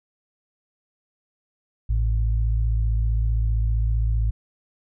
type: tone pair together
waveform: sine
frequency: 54.64 / 110 Hz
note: A1 / A2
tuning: -11 / 0 cents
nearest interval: octave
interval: 1211 cents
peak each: -19 / -26 dBFS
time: 1.89-4.31 s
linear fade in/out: 10 ms
effects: none